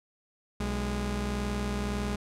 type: tone pair together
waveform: sawtooth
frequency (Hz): 61.74 / 205.8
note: B1 / G#3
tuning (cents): 0 / -16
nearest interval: octave + major sixth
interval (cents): 2084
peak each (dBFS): -28 / -28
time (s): 0.6-2.16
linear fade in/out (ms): 5
effects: low-pass 10000 Hz 12 dB/octave